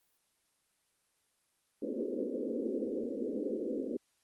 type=band-pass noise; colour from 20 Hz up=pink; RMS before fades=-36 dBFS; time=1.82-3.97 s; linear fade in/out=5 ms; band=220 to 540 Hz; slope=96 dB/octave; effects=white hiss -75 dBFS RMS until 4.23 s + Opus 24 kbps